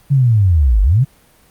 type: linear two-way sweep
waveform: sine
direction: down then up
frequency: 144 to 45.66 to 144 Hz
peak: -8 dBFS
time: 0.1-1.05 s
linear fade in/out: 20 ms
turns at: 0.82 s
effects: pink hiss -50 dBFS RMS until 1.5 s + Opus 32 kbps